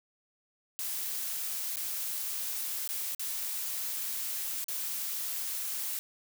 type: noise with dropouts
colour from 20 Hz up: blue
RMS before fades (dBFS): -35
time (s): 0.79-5.99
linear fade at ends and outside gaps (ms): 0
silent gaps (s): 1.759-1.769 / 2.876-2.89 / 3.148-3.195 / 4.642-4.683
effects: none